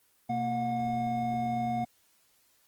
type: tone cluster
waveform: triangle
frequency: 124.9 / 231.5 / 723 Hz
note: B2 / A#3 / F#5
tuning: +20 / -12 / -40 cents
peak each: -36 / -31 / -28 dBFS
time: 0.29-1.85 s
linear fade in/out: 10 ms
effects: white hiss -67 dBFS RMS until 2.67 s + Opus 24 kbps